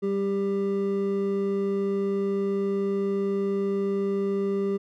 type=tone pair together; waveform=triangle; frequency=196 / 396.4 Hz; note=G3 / G4; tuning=0 / +19 cents; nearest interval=octave; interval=1219 cents; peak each=-26 / -23 dBFS; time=0.02-4.78 s; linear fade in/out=20 ms; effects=none